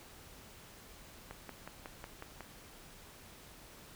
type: click train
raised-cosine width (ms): 0.5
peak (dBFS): -29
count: 7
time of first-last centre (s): 1.31-2.407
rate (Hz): 5.47
effects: pink hiss -55 dBFS RMS until 3.95 s